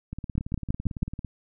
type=two click trains; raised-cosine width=5 ms; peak=-12 / -21 dBFS; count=5 / 21; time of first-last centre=0.38-1.029 / 0.13-1.247 s; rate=6.16 / 17.9 Hz; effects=none